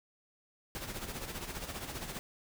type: noise with tremolo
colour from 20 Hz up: pink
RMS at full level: -39 dBFS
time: 0.75-2.19 s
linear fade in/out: 0 ms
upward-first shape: sine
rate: 15 Hz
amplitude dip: 60%
effects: none